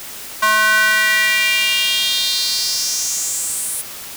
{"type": "tone with high-pass filter sweep", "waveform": "square", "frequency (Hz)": 215.4, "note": "A3", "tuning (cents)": -37, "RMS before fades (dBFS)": -17, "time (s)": [0.42, 3.82], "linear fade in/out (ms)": 10, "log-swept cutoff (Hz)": [1200, 10000], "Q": 3.9, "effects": ["white hiss -32 dBFS RMS until 4.16 s"]}